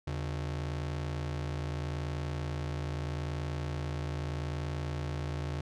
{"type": "ring-modulated tone", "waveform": "45% pulse", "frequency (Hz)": 109.7, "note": "A2", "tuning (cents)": -5, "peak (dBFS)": -30, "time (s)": [0.07, 5.61], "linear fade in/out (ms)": 5, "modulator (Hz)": 30.4, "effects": ["low-pass 6000 Hz 12 dB/octave"]}